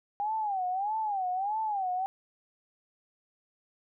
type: tone with vibrato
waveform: sine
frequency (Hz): 800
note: G5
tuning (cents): +35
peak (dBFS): -28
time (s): 0.2-2.06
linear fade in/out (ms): 0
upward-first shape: sine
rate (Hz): 1.6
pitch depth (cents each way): 170
effects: none